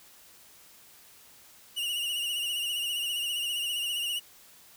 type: tone with vibrato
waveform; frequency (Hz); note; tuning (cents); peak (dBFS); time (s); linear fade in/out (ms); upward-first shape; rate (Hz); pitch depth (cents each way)
45% pulse; 2865; F7; +44; -29; 1.76-4.2; 20; sine; 15; 57
effects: white hiss -55 dBFS RMS until 4.76 s